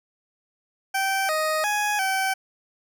20% pulse tone with pitch steps, 776 / 624 / 834 / 768 Hz, G5 / D#5 / G#5 / G5, -18 / +5 / +7 / -36 cents, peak -17 dBFS, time 0.94-2.34 s, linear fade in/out 10 ms, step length 350 ms, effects none

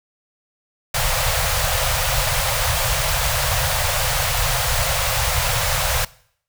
pink band-stop noise, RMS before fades -20 dBFS, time 0.94-6.05 s, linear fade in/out 5 ms, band 150 to 490 Hz, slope 96 dB/octave, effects noise-tail reverb RT60 0.6 s tail -21 dB re dry

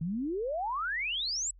sine exponential sweep, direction up, 153.4 to 7980 Hz, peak -30 dBFS, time 0.01-1.51 s, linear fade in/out 5 ms, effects added 44 Hz sine -52 dBFS peak until 1.59 s

